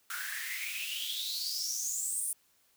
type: noise with high-pass filter sweep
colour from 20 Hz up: white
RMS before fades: -36 dBFS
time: 0.1-2.33 s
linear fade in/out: 2 ms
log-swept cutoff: 1400 to 9800 Hz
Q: 9.8
effects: white hiss -69 dBFS RMS until 2.76 s